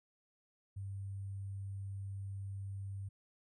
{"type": "tone with sample-and-hold", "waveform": "sine", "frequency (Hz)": 98, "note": "G2", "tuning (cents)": 0, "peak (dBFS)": -40, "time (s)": [0.76, 3.09], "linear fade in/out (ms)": 10, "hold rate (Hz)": 8820, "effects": ["resampled to 24000 Hz"]}